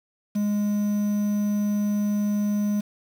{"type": "tone with quantisation", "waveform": "triangle", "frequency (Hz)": 206.9, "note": "G#3", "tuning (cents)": -6, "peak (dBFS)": -19, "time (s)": [0.35, 2.81], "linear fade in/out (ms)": 10, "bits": 7, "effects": []}